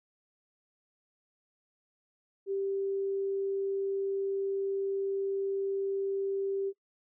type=tone; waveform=sine; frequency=392 Hz; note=G4; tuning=in tune; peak=-29 dBFS; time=2.46-6.73 s; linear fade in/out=50 ms; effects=noise-tail reverb RT60 0.1 s tail -21 dB re dry